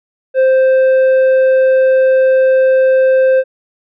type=tone with tanh clipping; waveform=sine; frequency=523.3 Hz; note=C5; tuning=in tune; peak=-8 dBFS; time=0.34-3.44 s; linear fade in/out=50 ms; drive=6 dB; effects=none